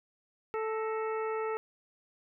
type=harmonic tone with a mistuned harmonic; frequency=439.6 Hz; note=A4; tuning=2 cents flat; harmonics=1 / 2 / 3 / 4 / 5 / 6; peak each=-32 / -39 / -39 / -47 / -48 / -51 dBFS; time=0.54-1.57 s; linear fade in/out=0 ms; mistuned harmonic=4; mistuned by=+110 cents; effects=none